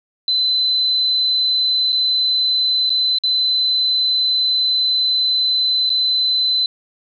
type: tone with dropouts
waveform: sine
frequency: 4035 Hz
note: B7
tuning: 36 cents sharp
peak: -14 dBFS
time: 0.28-6.66 s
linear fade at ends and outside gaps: 2 ms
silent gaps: 1.922-1.927 / 2.895-2.902 / 3.186-3.236 / 5.894-5.901 s
effects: 9-bit